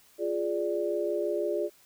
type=chord; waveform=sine; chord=D diminished; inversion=first; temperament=equal; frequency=349.2 / 415.3 / 587.3 Hz; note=F4 / Ab4 / D5; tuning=0 / 0 / 0 cents; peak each=-31 dBFS; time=0.18-1.7 s; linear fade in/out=50 ms; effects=white hiss -60 dBFS RMS until 1.85 s